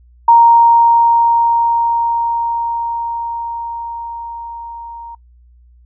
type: tone with level ramp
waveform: sine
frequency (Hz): 932.3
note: A#5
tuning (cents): 0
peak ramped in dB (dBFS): -3 to -28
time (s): 0.28-5.15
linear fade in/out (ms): 5
effects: noise-tail reverb RT60 0.1 s tail -24 dB re dry + added 60 Hz sine -43 dBFS peak until 5.85 s